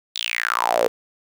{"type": "tone with high-pass filter sweep", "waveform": "sawtooth", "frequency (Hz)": 58.27, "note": "A#1", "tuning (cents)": 0, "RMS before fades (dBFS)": -22, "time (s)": [0.15, 0.88], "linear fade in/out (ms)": 5, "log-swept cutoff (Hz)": [3900, 450], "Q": 7.4, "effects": []}